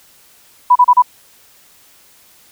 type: tone bursts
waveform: sine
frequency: 987.8 Hz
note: B5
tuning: in tune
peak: -4 dBFS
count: 4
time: 0.7-1.023 s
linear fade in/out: 10 ms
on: 56 ms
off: 33 ms
effects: white hiss -48 dBFS RMS until 2.51 s